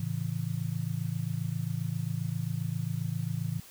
sine chord, A major, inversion none, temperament just, 110 / 137.5 / 165 Hz, A2 / C#3 / E3, 0 / -14 / +2 cents, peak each -34 dBFS, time 0-3.6 s, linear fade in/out 5 ms, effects white hiss -52 dBFS RMS until 3.7 s

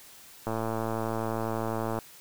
click train, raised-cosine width 1 ms, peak -17 dBFS, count 171, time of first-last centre 0.47-1.988 s, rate 112 Hz, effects white hiss -51 dBFS RMS until 2.2 s

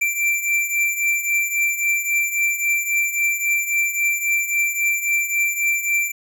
square beating tone pair, 2349 / 2352.7 Hz, D7 / D7, 0 / +2 cents, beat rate 3.7 Hz, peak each -20 / -25 dBFS, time 0.01-6.12 s, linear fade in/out 10 ms, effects none

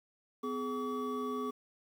triangle tone cluster, 253.1 / 420.3 / 1140 Hz, B3 / G#4 / C#6, +43 / +21 / +48 cents, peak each -36 / -36 / -37 dBFS, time 0.43-1.51 s, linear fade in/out 10 ms, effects 10-bit

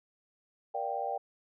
sine chord, G minor seventh, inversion first, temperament just, 470.4 / 588 / 705.6 / 784 Hz, Bb4 / D5 / F5 / G5, +16 / +2 / +18 / 0 cents, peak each -40 / -38 / -38 / -34 dBFS, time 0.74-1.18 s, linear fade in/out 10 ms, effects none

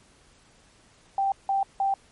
sine tone bursts, 784 Hz, G5, in tune, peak -21 dBFS, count 3, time 1.18-1.94 s, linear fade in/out 2 ms, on 140 ms, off 170 ms, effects pink hiss -58 dBFS RMS until 2.11 s + MP3 48 kbps

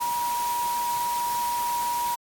sine tone in noise, 958 Hz, A#5, 47 cents sharp, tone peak -24 dBFS, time 0-2.16 s, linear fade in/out 20 ms, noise white, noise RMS -35 dBFS, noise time 0-2.16 s, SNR +8 dB, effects AAC 64 kbps

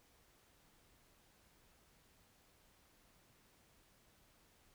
silence, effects pink hiss -70 dBFS RMS until 4.74 s

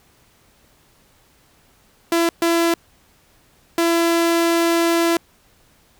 sawtooth tone bursts at uneven times, 336.3 Hz, E4, 35 cents sharp, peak -11 dBFS, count 3, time 2.12-2.29 / 2.42-2.74 / 3.78-5.17 s, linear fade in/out 2 ms, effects pink hiss -56 dBFS RMS until 5.99 s

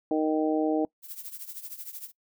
harmonic tone, 155.56 Hz, D#3, in tune, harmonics 2 / 3 / 4 / 5, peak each -25 / -29 / -31 / -33 dBFS, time 0.11-0.85 s, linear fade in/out 2 ms
violet noise with tremolo, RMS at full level -37 dBFS, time 1.02-2.12 s, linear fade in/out 50 ms, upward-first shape triangle, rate 13 Hz, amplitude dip 85%
effects noise-tail reverb RT60 0.1 s tail -23 dB re dry

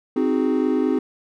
triangle chord, Ab dominant seventh, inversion first, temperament equal, 261.6 / 311.1 / 370 / 415.3 Hz, C4 / Eb4 / Gb4 / Ab4, 0 / 0 / 0 / 0 cents, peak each -19 / -21 / -23 / -23 dBFS, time 0.16-0.99 s, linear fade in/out 5 ms, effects none

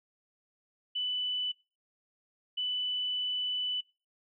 sine tone bursts at uneven times, 2988 Hz, F#7, 16 cents sharp, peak -30 dBFS, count 2, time 0.95-1.52 / 2.57-3.81 s, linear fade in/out 10 ms, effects noise-tail reverb RT60 0.3 s tail -21 dB re dry

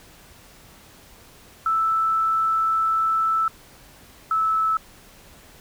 sine tone pair in turn, 1318.5 / 1307.1 Hz, E6 / E6, 0 / -15 cents, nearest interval unison, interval 15 cents, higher first, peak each -18 dBFS, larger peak neither, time 1.66-3.48 / 4.31-4.77 s, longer first, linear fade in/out 2 ms, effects pink hiss -49 dBFS RMS until 5.6 s

